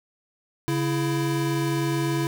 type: tone pair together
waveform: square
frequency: 140 / 333 Hz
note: C#3 / E4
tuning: +18 / +18 cents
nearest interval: octave + minor third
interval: 1500 cents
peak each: -26 dBFS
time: 0.68-2.27 s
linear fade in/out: 0 ms
effects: none